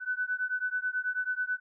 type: beating tone pair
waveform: sine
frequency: 1495 / 1504.2 Hz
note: F#6 / F#6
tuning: +17 / +28 cents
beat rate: 9.2 Hz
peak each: -32 / -32 dBFS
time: 0-1.6 s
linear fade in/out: 50 ms
effects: none